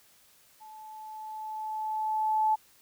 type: tone with level ramp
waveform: sine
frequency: 867 Hz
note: A5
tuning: 26 cents flat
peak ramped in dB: -46 to -21 dBFS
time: 0.6-2.56 s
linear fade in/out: 20 ms
effects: white hiss -61 dBFS RMS until 2.81 s